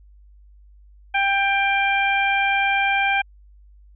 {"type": "harmonic tone", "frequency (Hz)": 791, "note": "G5", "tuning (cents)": 15, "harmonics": [1, 2, 3, 4], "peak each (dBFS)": [-21, -23, -21, -31], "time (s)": [1.14, 3.22], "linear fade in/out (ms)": 10, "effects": ["added 50 Hz sine -46 dBFS peak until 3.95 s"]}